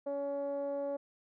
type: tone with low-pass filter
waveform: 10% pulse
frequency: 281.7 Hz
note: C#4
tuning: 28 cents sharp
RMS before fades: -36 dBFS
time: 0.06-0.97 s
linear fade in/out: 10 ms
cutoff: 570 Hz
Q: 3.8
effects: none